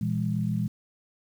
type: tone cluster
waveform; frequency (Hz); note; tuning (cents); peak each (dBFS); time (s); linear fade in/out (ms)
sine; 117.8 / 165.3 / 204; A#2 / E3 / G#3; +19 / +5 / -31; -29; 0.01-0.68; 5
effects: 9-bit